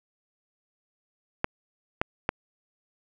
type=clicks; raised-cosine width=0.5 ms; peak=-8 dBFS; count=3; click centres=1.444 / 2.015 / 2.291 s; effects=none